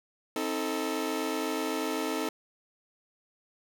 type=chord; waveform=sawtooth; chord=A diminished; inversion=first; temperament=just; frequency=264 / 316.8 / 440 Hz; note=C4 / Eb4 / A4; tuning=+16 / +31 / 0 cents; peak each=-31 / -29 / -30 dBFS; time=0.36-2.29 s; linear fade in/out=2 ms; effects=none